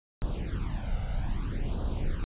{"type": "noise with flanger", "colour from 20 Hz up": "brown", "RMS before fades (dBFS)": -30, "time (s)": [0.22, 2.24], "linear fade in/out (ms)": 0, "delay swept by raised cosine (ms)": [0.22, 1.42], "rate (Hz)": 0.62, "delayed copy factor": 0.9, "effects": ["resampled to 8000 Hz"]}